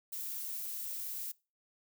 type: noise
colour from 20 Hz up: violet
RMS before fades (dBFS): -40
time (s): 0.12-1.32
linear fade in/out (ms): 10
effects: noise-tail reverb RT60 0.3 s tail -23 dB re dry